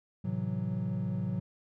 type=chord; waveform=triangle; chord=F# half-diminished seventh; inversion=first; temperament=equal; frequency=110 / 130.81 / 164.81 / 185 Hz; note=A2 / C3 / E3 / F#3; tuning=0 / 0 / 0 / 0 cents; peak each=-34 / -35 / -36 / -32 dBFS; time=0.24-1.4 s; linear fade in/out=10 ms; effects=none